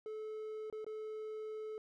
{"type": "tone with dropouts", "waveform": "triangle", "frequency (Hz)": 433, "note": "A4", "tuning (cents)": -28, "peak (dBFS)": -39, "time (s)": [0.06, 1.78], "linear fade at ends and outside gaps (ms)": 1, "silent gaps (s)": [[0.7, 0.726], [0.845, 0.865]], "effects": []}